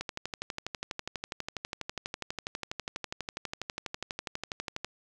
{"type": "click train", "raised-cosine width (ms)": 0.2, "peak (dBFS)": -17, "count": 60, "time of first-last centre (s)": [0.01, 4.846], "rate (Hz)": 12.2, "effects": []}